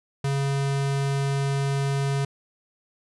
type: tone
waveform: square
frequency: 138.6 Hz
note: C#3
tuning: in tune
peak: -23 dBFS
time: 0.24-2.25 s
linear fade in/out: 5 ms
effects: resampled to 24000 Hz